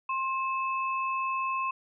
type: tone pair together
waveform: sine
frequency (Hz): 1059.8 / 2605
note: C6 / E7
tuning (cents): +22 / -21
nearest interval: octave + major third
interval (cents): 1557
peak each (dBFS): -28 / -35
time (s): 0.09-1.71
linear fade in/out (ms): 5
effects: none